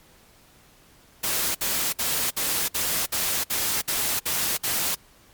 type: noise bursts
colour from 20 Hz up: white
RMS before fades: -25 dBFS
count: 10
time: 1.23-4.952 s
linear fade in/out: 10 ms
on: 320 ms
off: 58 ms
effects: pink hiss -55 dBFS RMS until 5.33 s + MP3 96 kbps